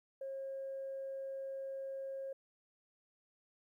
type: tone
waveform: sine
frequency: 540 Hz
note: C#5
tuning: 45 cents flat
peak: -39 dBFS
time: 0.21-2.33 s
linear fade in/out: 5 ms
effects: tanh soft clip ceiling -36 dBFS + 13-bit